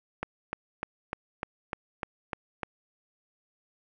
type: click train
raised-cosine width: 0.5 ms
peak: -16 dBFS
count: 9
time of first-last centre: 0.23-2.632 s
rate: 3.33 Hz
effects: none